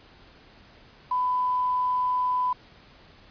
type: tone with quantisation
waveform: sine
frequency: 1000 Hz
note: B5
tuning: 21 cents sharp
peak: -22 dBFS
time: 1.11-2.53 s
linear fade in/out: 5 ms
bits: 7
effects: pink hiss -53 dBFS RMS until 3.3 s + resampled to 11025 Hz